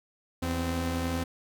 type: tone pair together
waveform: sawtooth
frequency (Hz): 82.54 / 258.6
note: E2 / C4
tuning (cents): +3 / -20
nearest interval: octave + minor sixth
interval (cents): 1977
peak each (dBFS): -27 / -27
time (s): 0.42-1.24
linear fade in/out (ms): 10
effects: none